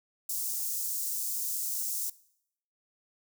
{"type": "high-pass noise", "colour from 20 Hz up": "white", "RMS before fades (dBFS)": -33, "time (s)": [0.29, 2.1], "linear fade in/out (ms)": 5, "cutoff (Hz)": 6000, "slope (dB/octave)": 24, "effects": ["noise-tail reverb RT60 0.7 s tail -20 dB re dry"]}